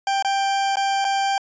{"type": "tone with dropouts", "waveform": "40% pulse", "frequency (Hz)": 787, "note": "G5", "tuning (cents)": 7, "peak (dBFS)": -18, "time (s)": [0.07, 1.38], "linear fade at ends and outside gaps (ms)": 2, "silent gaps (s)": [[0.225, 0.247], [0.757, 0.769], [1.045, 1.049]], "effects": ["resampled to 16000 Hz"]}